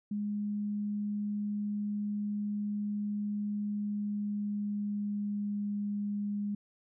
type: tone with pitch glide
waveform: sine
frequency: 206.9 to 204.9 Hz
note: G#3 to G#3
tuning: -6 to -23 cents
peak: -31 dBFS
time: 0.11-6.55 s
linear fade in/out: 5 ms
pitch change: -17 cents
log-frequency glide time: 3.68-5.74 s
effects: none